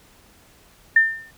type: tone with exponential decay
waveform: sine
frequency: 1800 Hz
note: A6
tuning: 39 cents sharp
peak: -8 dBFS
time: 0.96-1.31 s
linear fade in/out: 5 ms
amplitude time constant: 75 ms
effects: pink hiss -53 dBFS RMS until 1.37 s